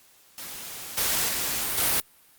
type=noise with level steps; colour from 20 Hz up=white; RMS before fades=-38 / -25 / -28 / -23 dBFS; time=0.38-2 s; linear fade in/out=0 ms; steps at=0.97 / 1.28 / 1.77 s; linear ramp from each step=10 ms; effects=white hiss -57 dBFS RMS until 2.38 s + Opus 48 kbps